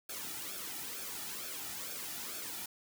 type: noise with flanger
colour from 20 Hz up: white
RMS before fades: -42 dBFS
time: 0.09-2.66 s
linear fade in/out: 5 ms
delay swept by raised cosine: 1 to 1.91 ms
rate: 2.2 Hz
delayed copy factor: -0.65
effects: none